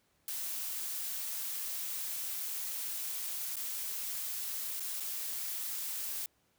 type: noise with dropouts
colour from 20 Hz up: blue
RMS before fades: -38 dBFS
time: 0.28-6.26 s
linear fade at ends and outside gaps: 1 ms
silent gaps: 3.558-3.567 / 4.797-4.804 / 5-5.005 s
effects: pink hiss -73 dBFS RMS until 6.58 s + high-pass 60 Hz 12 dB/octave